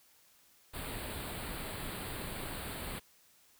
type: band-stop noise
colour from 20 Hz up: pink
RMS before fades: -41 dBFS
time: 0.73-3 s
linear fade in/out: 20 ms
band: 4600 to 7900 Hz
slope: 96 dB/octave
effects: white hiss -65 dBFS RMS until 3.59 s